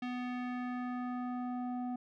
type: tone with low-pass filter sweep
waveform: square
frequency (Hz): 248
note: B3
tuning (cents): +7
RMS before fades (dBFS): -38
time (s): 0.02-1.96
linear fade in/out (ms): 5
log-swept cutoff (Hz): 2900 to 720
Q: 1.5
effects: none